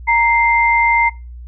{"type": "tone pair together", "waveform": "sine", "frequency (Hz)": [932.3, 2093], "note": ["A#5", "C7"], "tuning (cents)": [0, 0], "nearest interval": "octave + major second", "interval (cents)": 1400, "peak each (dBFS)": -13, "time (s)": [0.07, 1.1], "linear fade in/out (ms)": 20, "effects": ["noise-tail reverb RT60 0.3 s tail -24 dB re dry", "added 60 Hz sine -30 dBFS peak until 1.47 s"]}